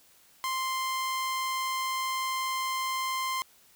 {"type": "tone", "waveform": "sawtooth", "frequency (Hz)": 1046.5, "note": "C6", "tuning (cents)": 0, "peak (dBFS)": -25, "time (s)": [0.44, 3.42], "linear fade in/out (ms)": 0, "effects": ["white hiss -60 dBFS RMS until 3.75 s"]}